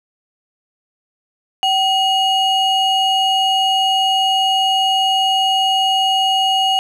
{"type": "ring-modulated tone", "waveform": "triangle", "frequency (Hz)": 1825, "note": "A#6", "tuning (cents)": -37, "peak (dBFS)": -8, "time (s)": [1.63, 6.79], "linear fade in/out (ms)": 0, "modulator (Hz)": 1060, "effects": []}